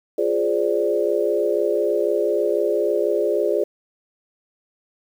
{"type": "chord", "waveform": "sine", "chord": "D half-diminished seventh", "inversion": "first", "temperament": "equal", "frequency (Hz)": [349.2, 415.3, 523.3, 587.3], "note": ["F4", "Ab4", "C5", "D5"], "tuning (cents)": [0, 0, 0, 0], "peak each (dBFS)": [-24, -21, -25, -23], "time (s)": [0.18, 3.64], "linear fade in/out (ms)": 5, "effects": ["8-bit"]}